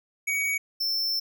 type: tone pair in turn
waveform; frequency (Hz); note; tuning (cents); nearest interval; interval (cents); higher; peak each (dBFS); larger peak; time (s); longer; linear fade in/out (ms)
square; 2254 / 5348; C#7 / E8; +28 / +24; octave + minor third; 1496; second; -25; neither; 0.27-0.58 / 0.8-1.2; second; 10
effects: none